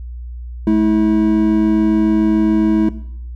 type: tone pair together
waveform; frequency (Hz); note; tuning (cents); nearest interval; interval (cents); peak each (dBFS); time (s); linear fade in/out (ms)
triangle; 215 / 322.1; A3 / E4; -40 / -40; perfect fifth; 700; -11; 0.67-2.89; 2
effects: noise-tail reverb RT60 0.7 s tail -17 dB re dry + added 60 Hz sine -26 dBFS peak until 3.35 s